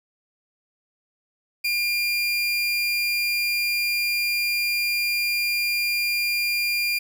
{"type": "tone", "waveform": "30% pulse", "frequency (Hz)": 2400, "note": "D7", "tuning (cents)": 37, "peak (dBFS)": -19, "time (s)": [1.64, 6.99], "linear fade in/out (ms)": 10, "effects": []}